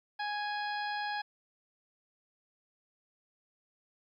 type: harmonic tone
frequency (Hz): 830.6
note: G#5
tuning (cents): 0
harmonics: 1 / 2 / 3 / 4 / 5 / 6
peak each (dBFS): -35 / -38 / -47 / -47 / -47 / -48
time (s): 0.19-1.22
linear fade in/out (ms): 10
effects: 12-bit